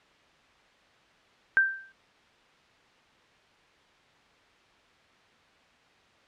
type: tone with exponential decay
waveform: sine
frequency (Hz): 1568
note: G6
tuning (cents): 0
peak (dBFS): -15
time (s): 1.57-1.92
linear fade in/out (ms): 0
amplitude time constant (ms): 74
effects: white hiss -60 dBFS RMS until 6.27 s + low-pass 3000 Hz 12 dB/octave